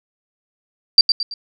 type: tone with echo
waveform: sine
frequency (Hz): 4699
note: D8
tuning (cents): 0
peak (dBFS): -3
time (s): 0.98-1.01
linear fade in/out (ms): 2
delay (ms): 110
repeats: 3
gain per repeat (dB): -8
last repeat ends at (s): 1.34
effects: none